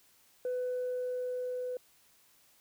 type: tone with level ramp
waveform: sine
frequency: 500 Hz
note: B4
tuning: 21 cents sharp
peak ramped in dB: -29 to -33 dBFS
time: 0.45-1.77 s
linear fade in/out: 2 ms
effects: tanh soft clip ceiling -29 dBFS + white hiss -65 dBFS RMS until 2.6 s